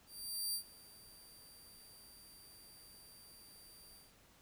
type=tone with ADSR envelope; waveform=15% pulse; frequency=4699 Hz; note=D8; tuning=in tune; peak=-29 dBFS; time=0.06-4.15 s; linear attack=480 ms; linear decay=89 ms; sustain=-22 dB; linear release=190 ms; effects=pink hiss -66 dBFS RMS until 4.41 s